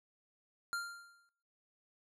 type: tone with exponential decay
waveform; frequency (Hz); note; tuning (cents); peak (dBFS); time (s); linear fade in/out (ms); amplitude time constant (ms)
square; 1393; F6; -5; -34; 0.73-1.29; 0; 120
effects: noise-tail reverb RT60 0.8 s tail -23 dB re dry + low-pass 12000 Hz 12 dB/octave